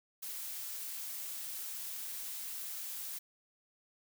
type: noise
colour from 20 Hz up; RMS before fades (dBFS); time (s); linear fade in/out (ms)
blue; -42; 0.22-3.19; 10
effects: none